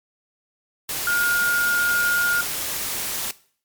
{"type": "tone in noise", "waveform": "sine", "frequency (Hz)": 1423, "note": "F6", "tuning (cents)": 32, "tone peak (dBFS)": -18, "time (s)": [1.07, 2.41], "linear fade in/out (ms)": 2, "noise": "white", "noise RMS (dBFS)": -27, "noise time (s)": [0.89, 3.31], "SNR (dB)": 6, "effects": ["noise-tail reverb RT60 0.5 s tail -19 dB re dry", "MP3 96 kbps"]}